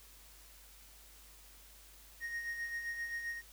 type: tone with tremolo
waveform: triangle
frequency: 1864.7 Hz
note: A#6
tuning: in tune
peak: -34 dBFS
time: 2.2-3.42 s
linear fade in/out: 50 ms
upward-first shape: sine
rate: 7.6 Hz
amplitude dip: 50%
effects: added 50 Hz sine -60 dBFS peak until 3.52 s + white hiss -59 dBFS RMS until 3.52 s